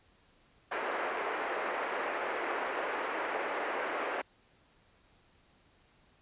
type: band-pass noise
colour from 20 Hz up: pink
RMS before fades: -35 dBFS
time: 0.71-4.22 s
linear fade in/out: 10 ms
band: 390 to 2200 Hz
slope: 24 dB/octave
effects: pink hiss -66 dBFS RMS until 6.21 s + resampled to 8000 Hz